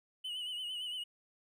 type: tone with vibrato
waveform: triangle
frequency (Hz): 2960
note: F#7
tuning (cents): 0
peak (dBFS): -36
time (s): 0.24-1.04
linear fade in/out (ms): 10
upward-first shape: sine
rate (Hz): 8.8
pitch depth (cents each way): 60
effects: none